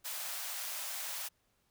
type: high-pass noise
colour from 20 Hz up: white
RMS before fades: -40 dBFS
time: 0.04-1.29 s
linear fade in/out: 20 ms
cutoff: 570 Hz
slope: 48 dB/octave
effects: pink hiss -75 dBFS RMS until 1.7 s